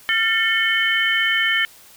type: tone cluster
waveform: sine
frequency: 1382 / 1792 / 2195 / 3060 Hz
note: F6 / A6 / C#7 / G7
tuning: -19 / +31 / -18 / -42 cents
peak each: -27 / -19 / -22 / -22 dBFS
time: 0.09-1.65 s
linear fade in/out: 0 ms
effects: white hiss -47 dBFS RMS until 1.96 s